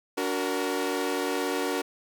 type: chord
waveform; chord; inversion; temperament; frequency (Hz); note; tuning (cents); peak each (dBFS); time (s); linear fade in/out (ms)
sawtooth; D augmented; none; equal with one note detuned; 287.3 / 370 / 466.2; D4 / F#4 / A#4; -38 / 0 / 0; -27; 0.17-1.82; 10
effects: none